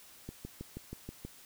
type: click train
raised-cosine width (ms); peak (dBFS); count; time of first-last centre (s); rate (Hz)
3; -28; 7; 0.29-1.25; 6.25
effects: white hiss -56 dBFS RMS until 1.45 s